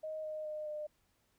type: tone with pitch steps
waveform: sine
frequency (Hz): 625 / 617.8 / 610.7 / 603.7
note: D#5 / D#5 / D#5 / D5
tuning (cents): +8 / -12 / -32 / +48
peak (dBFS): -38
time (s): 0.03-0.87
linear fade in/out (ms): 10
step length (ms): 210
effects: pink hiss -75 dBFS RMS until 1.38 s